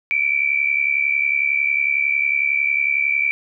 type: tone pair together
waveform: sine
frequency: 2289 / 2360 Hz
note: D7 / D7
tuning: -45 / +8 cents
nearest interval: minor second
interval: 53 cents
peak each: -19 dBFS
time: 0.11-3.31 s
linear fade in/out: 0 ms
effects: none